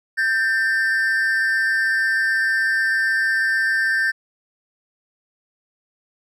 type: tone pair together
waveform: triangle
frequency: 1569.5 / 1796 Hz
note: G6 / A6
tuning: +2 / +35 cents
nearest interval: major second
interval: 233 cents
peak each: -18 dBFS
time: 0.17-4.12 s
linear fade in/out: 20 ms
effects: none